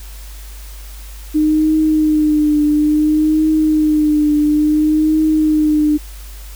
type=tone with vibrato; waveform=sine; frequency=305.1 Hz; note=D#4; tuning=34 cents flat; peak=-10 dBFS; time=1.34-5.98 s; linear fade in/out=20 ms; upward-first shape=triangle; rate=0.58 Hz; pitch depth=46 cents each way; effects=added 50 Hz sine -30 dBFS peak until 6.55 s + white hiss -40 dBFS RMS until 6.55 s